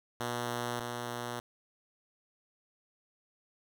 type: tone pair in turn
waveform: 5% pulse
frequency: 120.2 / 120.2 Hz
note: B2 / B2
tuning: -46 / -46 cents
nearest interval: unison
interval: 0 cents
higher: neither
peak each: -22 / -25 dBFS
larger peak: first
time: 0.2-0.8 / 0.8-1.4 s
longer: neither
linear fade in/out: 5 ms
effects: none